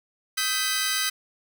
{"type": "tone cluster", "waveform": "15% pulse", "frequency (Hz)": [1265, 1559, 1999, 4770, 5120], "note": ["D#6", "G6", "B6", "D8", "D#8"], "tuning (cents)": [28, -10, 20, 26, 49], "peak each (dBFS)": [-25, -22, -22, -26, -28], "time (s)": [0.37, 1.1], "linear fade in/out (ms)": 10, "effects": []}